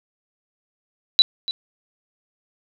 sine tone with echo, 3951 Hz, B7, in tune, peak -8 dBFS, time 1.19-1.22 s, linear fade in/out 0 ms, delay 290 ms, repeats 1, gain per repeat -15 dB, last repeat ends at 1.51 s, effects none

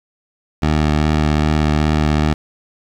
15% pulse tone with vibrato, 76.2 Hz, D#2, 36 cents flat, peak -7 dBFS, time 0.62-2.34 s, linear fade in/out 10 ms, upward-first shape sine, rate 2.5 Hz, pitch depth 18 cents each way, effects low-pass 5000 Hz 12 dB/octave + 7-bit

